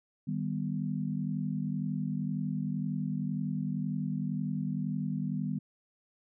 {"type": "chord", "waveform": "sine", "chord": "Eb augmented", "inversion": "none", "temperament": "equal with one note detuned", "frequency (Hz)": [154.04, 196, 246.9], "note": ["Eb3", "G3", "B3"], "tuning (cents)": [-17, 0, 0], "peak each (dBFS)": [-34, -34, -36], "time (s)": [0.27, 5.59], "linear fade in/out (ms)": 10, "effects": []}